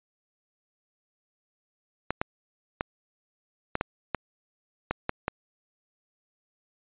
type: clicks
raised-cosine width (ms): 0.5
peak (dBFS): -11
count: 9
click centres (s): 2.106 / 2.215 / 2.809 / 3.754 / 3.811 / 4.147 / 4.91 / 5.094 / 5.281
effects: resampled to 8000 Hz